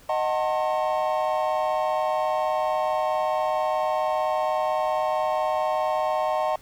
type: chord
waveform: triangle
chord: D# diminished seventh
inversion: none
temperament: just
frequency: 622.3 / 746.7 / 896 / 1075.3 Hz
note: D#5 / F#5 / A5 / C6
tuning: 0 / +16 / +31 / +47 cents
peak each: -23 / -25 / -27 / -28 dBFS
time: 0.09-6.56 s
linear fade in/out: 5 ms
effects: tanh soft clip ceiling -10 dBFS + pink hiss -53 dBFS RMS until 6.61 s